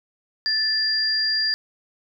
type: tone pair together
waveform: sine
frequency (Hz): 1756 / 4781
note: A6 / D8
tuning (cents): -4 / +30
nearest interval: octave + perfect fourth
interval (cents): 1734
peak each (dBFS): -26 / -20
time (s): 0.46-1.54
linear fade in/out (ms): 0
effects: none